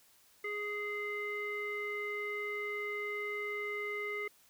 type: tone with low-pass filter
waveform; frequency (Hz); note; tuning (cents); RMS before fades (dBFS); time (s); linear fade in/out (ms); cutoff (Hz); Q
square; 415.3; G#4; 0; -38; 0.44-4.28; 5; 2000; 8
effects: white hiss -65 dBFS RMS until 4.49 s